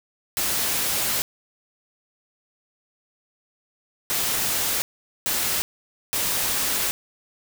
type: noise bursts at uneven times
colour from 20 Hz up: white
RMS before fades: -24 dBFS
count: 4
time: 0.37-1.22 / 4.1-4.82 / 5.26-5.62 / 6.13-6.91 s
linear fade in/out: 0 ms
effects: none